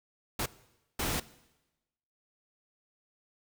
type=noise bursts at uneven times; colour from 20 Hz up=pink; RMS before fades=-32 dBFS; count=2; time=0.39-0.46 / 0.99-1.2 s; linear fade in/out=5 ms; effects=noise-tail reverb RT60 1.0 s tail -19 dB re dry